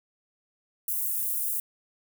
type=high-pass noise; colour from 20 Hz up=white; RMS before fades=-29 dBFS; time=0.88-1.6 s; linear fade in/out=2 ms; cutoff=10000 Hz; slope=24 dB/octave; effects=none